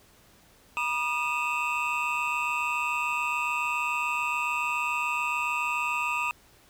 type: tone cluster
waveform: triangle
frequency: 967 / 1219 / 2532 / 2679 Hz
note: B5 / D#6 / D#7 / E7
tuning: -37 / -36 / +30 / +27 cents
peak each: -30 dBFS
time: 0.77-6.31 s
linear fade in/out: 0 ms
effects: pink hiss -58 dBFS RMS until 6.69 s